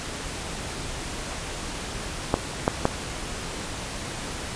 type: clicks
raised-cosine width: 1 ms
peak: -4 dBFS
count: 3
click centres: 2.341 / 2.679 / 2.854 s
effects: pink hiss -33 dBFS RMS until 4.55 s + resampled to 22050 Hz